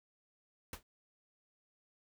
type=noise with exponential decay; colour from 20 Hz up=pink; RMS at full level=-39 dBFS; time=0.73-0.83 s; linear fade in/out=2 ms; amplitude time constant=21 ms; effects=none